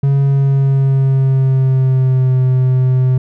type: tone with pitch glide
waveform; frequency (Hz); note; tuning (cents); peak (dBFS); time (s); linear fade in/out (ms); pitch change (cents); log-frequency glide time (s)
triangle; 138.59 to 128.56; C#3 to C3; 0 to -30; -7; 0.03-3.18; 5; -130; 0.23-2.43
effects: none